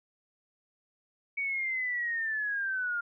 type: linear sweep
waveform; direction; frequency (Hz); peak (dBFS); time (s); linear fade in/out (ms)
sine; down; 2256 to 1396.9; -29; 1.37-3.01; 10
effects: none